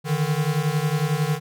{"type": "beating tone pair", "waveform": "square", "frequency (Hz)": [146.4, 157.4], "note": ["D3", "D#3"], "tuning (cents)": [-5, 20], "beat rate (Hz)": 11, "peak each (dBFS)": -24, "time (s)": [0.04, 1.4], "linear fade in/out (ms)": 50, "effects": []}